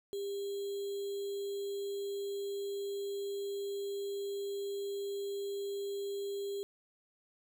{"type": "tone with sample-and-hold", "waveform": "sine", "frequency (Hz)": 399.3, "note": "G4", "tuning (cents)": 32, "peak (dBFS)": -35, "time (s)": [0.13, 6.63], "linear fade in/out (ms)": 0, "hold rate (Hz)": 3675, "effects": []}